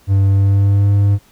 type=tone with pitch glide; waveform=triangle; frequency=98 to 100.7 Hz; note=G2 to G2; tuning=0 to +47 cents; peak=-7 dBFS; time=0.07-1.19 s; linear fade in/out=50 ms; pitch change=+47 cents; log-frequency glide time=0.29-0.91 s; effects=pink hiss -51 dBFS RMS until 1.31 s